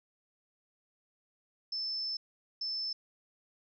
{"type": "tone bursts at uneven times", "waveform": "sine", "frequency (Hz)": 5274, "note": "E8", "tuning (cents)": 0, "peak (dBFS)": -33, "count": 2, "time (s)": [[1.72, 2.17], [2.61, 2.93]], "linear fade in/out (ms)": 5, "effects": []}